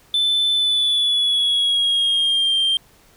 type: tone with pitch glide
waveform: sine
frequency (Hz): 3520 to 3172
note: A7 to G7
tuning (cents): 0 to +20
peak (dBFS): -13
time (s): 0.14-2.77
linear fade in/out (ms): 2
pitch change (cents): -180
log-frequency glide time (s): 0.54-2.57
effects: tanh soft clip ceiling -14 dBFS + pink hiss -53 dBFS RMS until 3.16 s